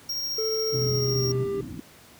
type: tone with tremolo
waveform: square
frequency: 5588 Hz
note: F8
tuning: in tune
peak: -27 dBFS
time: 0.09-1.32 s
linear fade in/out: 5 ms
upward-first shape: sine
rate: 14 Hz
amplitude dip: 25%
type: tone with pitch glide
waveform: triangle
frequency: 440 to 396.6 Hz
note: A4 to G4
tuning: 0 to +20 cents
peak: -24 dBFS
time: 0.38-1.61 s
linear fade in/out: 5 ms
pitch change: -180 cents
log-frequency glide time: 0.73-1.27 s
type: low-pass noise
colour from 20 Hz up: white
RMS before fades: -36 dBFS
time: 0.72-1.8 s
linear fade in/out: 5 ms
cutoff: 330 Hz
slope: 96 dB/octave
type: tone with vibrato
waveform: triangle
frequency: 126.4 Hz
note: B2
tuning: 41 cents sharp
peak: -23 dBFS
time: 0.73-1.45 s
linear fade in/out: 20 ms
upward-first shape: sine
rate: 3.1 Hz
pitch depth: 10 cents each way
effects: pink hiss -51 dBFS RMS until 2.19 s + high-pass 80 Hz 12 dB/octave